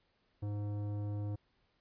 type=tone with tanh clipping; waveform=sine; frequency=103.3 Hz; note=G#2; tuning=9 cents flat; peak=-37 dBFS; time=0.42-1.36 s; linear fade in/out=10 ms; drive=14 dB; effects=pink hiss -75 dBFS RMS until 1.8 s + resampled to 11025 Hz